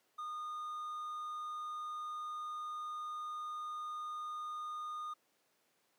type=tone; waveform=triangle; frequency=1225 Hz; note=D#6; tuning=27 cents flat; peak=-38 dBFS; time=0.18-5.14 s; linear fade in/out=10 ms; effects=pink hiss -75 dBFS RMS until 5.98 s + high-pass 300 Hz 12 dB/octave